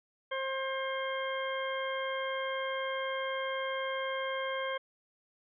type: harmonic tone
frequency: 532 Hz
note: C5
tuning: 29 cents sharp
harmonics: 1 / 2 / 3 / 4 / 6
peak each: -35 / -38 / -40 / -41 / -43 dBFS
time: 0.31-4.78 s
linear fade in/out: 10 ms
effects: none